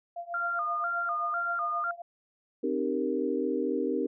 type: tone with tremolo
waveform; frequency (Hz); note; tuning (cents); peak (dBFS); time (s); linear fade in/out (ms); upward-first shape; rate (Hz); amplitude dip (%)
sine; 690; F5; -21; -32; 0.16-2.02; 5; triangle; 7.6; 95
type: tone with vibrato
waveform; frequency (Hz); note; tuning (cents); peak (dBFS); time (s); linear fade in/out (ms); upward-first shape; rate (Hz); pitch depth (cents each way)
sine; 1300; E6; -24; -28; 0.34-1.91; 2; square; 2; 110
type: chord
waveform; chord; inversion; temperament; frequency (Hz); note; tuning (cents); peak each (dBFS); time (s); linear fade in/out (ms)
sine; C minor seventh; none; equal with one note detuned; 261.6 / 305.8 / 392 / 466.2; C4 / Eb4 / G4 / Bb4; 0 / -30 / 0 / 0; -32; 2.63-4.07; 10
effects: none

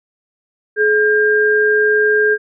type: tone pair together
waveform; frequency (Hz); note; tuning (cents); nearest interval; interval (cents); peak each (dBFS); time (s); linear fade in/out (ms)
sine; 425 / 1603; G#4 / G6; +40 / +38; octave + major seventh; 2298; -13; 0.76-2.38; 50
effects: none

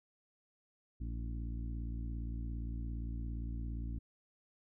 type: harmonic tone with a mistuned harmonic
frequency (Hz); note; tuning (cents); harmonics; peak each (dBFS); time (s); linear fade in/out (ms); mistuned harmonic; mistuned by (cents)
57.4; A#1; -26; 1 / 2 / 3 / 4 / 5 / 6; -38 / -45 / -54 / -50 / -52 / -59; 1-3.99; 10; 6; -61
effects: none

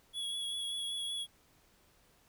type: tone with vibrato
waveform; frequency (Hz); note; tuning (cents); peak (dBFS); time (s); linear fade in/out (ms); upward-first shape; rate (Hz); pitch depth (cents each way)
square; 3359; G#7; +19; -36; 0.13-1.27; 50; triangle; 5.2; 23
effects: pink hiss -67 dBFS RMS until 2.28 s

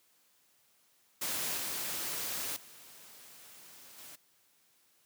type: noise with level steps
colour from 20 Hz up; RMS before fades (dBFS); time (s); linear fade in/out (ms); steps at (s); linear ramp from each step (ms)
white; -35 / -37 / -54 / -50; 1.21-4.16; 10; 1.57 / 2.56 / 3.98; 5
effects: white hiss -69 dBFS RMS until 5.05 s + high-pass 100 Hz 12 dB/octave

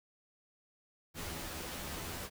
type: noise with comb filter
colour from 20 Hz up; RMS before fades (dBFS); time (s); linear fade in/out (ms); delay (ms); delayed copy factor
pink; -42; 1.14-2.3; 50; 12; +0.7
effects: none

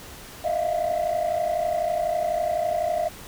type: tone cluster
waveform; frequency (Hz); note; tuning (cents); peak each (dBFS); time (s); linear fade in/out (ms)
sine; 619 / 671 / 703; D#5 / E5 / F5; -9 / +31 / +11; -25; 0.44-3.09; 10
effects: tanh soft clip ceiling -17 dBFS + pink hiss -42 dBFS RMS until 3.27 s

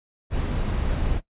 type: noise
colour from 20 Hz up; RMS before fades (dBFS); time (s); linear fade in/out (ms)
brown; -24; 0.3-1.21; 50
effects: noise-tail reverb RT60 0.1 s tail -17 dB re dry + resampled to 8000 Hz

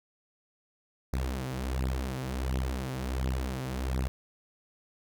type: beating tone pair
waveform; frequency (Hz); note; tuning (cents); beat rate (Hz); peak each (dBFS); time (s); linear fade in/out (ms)
sawtooth; 64.1 / 65.5; C2 / C2; -35 / +2; 1.4; -29; 1.13-4.08; 0
effects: none

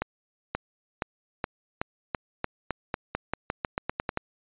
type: accelerating click train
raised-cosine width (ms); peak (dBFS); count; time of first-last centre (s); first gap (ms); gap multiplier
0.5; -12; 18; 0.02-4.174; 530; 0.89
effects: resampled to 8000 Hz

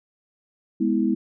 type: chord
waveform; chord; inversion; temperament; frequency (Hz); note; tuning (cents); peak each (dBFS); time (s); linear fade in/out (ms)
sine; E major; first; equal with one note detuned; 207.7 / 246.9 / 324.7; G#3 / B3 / E4; 0 / 0 / -26; -23; 0.8-1.15; 10
effects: none

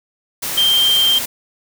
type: tone in noise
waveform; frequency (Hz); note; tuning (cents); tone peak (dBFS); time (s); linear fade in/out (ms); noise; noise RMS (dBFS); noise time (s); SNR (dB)
sine; 3159; G7; +13; -11; 0.57-1.19; 10; white; -23; 0.42-1.26; +9
effects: none

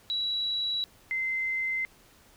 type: tone pair in turn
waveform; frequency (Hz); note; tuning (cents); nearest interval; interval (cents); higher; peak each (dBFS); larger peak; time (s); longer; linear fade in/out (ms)
sine; 3910 / 2071; B7 / C7; -18 / -18; major seventh; 1100; first; -27; neither; 0.1-0.84 / 1.11-1.85; neither; 0
effects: pink hiss -58 dBFS RMS until 2.36 s

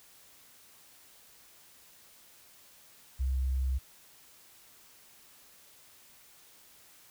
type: tone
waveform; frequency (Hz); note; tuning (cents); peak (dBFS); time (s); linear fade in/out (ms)
sine; 65.41; C2; 0; -27; 3.19-3.79; 20
effects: white hiss -58 dBFS RMS until 7.1 s

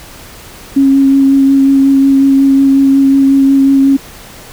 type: tone with vibrato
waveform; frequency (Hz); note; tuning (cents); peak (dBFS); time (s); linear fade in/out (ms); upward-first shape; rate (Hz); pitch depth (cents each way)
sine; 272.7; C#4; -28; -4; 0.76-3.97; 10; sine; 5.5; 13
effects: pink hiss -33 dBFS RMS until 4.52 s

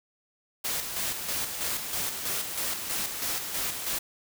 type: noise with tremolo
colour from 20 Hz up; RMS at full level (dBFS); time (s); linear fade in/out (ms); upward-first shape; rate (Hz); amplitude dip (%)
white; -30; 0.64-3.99; 10; square; 3.1; 45
effects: none

